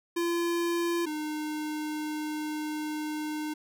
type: tone pair in turn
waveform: square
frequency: 342.1 / 304.8 Hz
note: F4 / D#4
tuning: -36 / -36 cents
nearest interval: major second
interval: 200 cents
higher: first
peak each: -27 / -32 dBFS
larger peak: first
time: 0.16-1.06 / 1.06-3.54 s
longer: second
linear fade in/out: 10 ms
effects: none